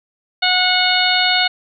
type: harmonic tone with a mistuned harmonic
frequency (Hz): 731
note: F#5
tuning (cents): -21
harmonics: 1 / 2 / 3 / 4 / 5 / 6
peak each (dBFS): -20 / -20 / -20 / -20 / -20 / -20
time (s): 0.42-1.48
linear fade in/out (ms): 10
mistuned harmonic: 6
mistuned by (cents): -29
effects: none